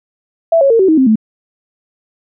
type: tone with pitch steps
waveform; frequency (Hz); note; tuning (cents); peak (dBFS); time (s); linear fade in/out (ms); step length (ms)
sine; 662 / 550.3 / 457.4 / 380.2 / 316.1 / 262.7 / 218.4; E5 / C#5 / A#4 / F#4 / D#4 / C4 / A3; +7 / -13 / -33 / +47 / +27 / +7 / -13; -6; 0.52-1.157; 5; 91
effects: none